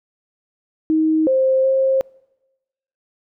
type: tone with pitch steps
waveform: sine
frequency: 315.3 / 526 / 532 Hz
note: D#4 / C5 / C5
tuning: +23 / +9 / +29 cents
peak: -13 dBFS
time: 0.9-2.01 s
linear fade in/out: 0 ms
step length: 370 ms
effects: noise-tail reverb RT60 1.0 s tail -25 dB re dry